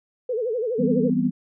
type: tone with vibrato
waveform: sine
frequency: 467.3 Hz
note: A#4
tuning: 4 cents sharp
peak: -22 dBFS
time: 0.29-1.1 s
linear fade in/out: 5 ms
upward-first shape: sine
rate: 12 Hz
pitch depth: 160 cents each way
type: chord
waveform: sine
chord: C major seventh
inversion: first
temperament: equal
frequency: 164.81 / 196 / 246.9 / 261.6 Hz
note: E3 / G3 / B3 / C4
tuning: 0 / 0 / 0 / 0 cents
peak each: -27 / -25 / -21 / -27 dBFS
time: 0.78-1.31 s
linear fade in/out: 20 ms
effects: none